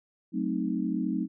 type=chord; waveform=sine; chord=F# diminished seventh; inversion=none; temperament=equal with one note detuned; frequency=186.61 / 220 / 261.6 / 311.1 Hz; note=F#3 / A3 / C4 / Eb4; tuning=+15 / 0 / 0 / 0 cents; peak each=-32 dBFS; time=0.32-1.28 s; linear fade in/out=50 ms; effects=none